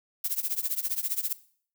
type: noise with tremolo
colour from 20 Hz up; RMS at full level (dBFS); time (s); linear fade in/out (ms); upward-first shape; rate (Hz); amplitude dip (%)
violet; -26; 0.24-1.33; 5; triangle; 15; 100
effects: noise-tail reverb RT60 0.5 s tail -17 dB re dry